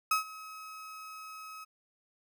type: tone with ADSR envelope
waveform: 35% pulse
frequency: 1278 Hz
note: D#6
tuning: 46 cents sharp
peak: -22 dBFS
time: 0.11-1.65 s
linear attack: 5 ms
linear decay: 120 ms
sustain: -20 dB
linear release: 18 ms
effects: none